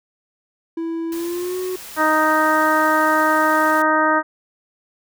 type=tone with pitch glide; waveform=triangle; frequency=330 to 368.3 Hz; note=E4 to F#4; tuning=+2 to -8 cents; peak=-20 dBFS; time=0.77-1.76 s; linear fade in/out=5 ms; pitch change=+190 cents; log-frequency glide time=1.1-1.58 s
type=noise; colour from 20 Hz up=white; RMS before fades=-36 dBFS; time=1.12-3.82 s; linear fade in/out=2 ms
type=harmonic tone; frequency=311.1 Hz; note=D#4; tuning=in tune; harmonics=1 / 2 / 3 / 4 / 5 / 6; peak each=-22 / -21 / -20 / -19 / -21 / -25 dBFS; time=1.96-4.23 s; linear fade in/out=50 ms
effects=none